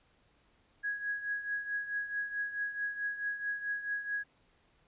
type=tone with tremolo; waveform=sine; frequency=1660 Hz; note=G#6; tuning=1 cent flat; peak=-30 dBFS; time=0.83-4.24 s; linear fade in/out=20 ms; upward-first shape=triangle; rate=4.6 Hz; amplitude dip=75%; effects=pink hiss -69 dBFS RMS until 4.87 s + resampled to 8000 Hz